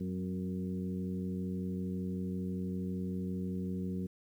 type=harmonic tone with a mistuned harmonic; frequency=92.6 Hz; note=F#2; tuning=2 cents sharp; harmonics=1 / 2 / 3 / 4 / 5; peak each=-42 / -35 / -44 / -45 / -49 dBFS; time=0-4.07 s; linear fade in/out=10 ms; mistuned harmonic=3; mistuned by=-46 cents; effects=11-bit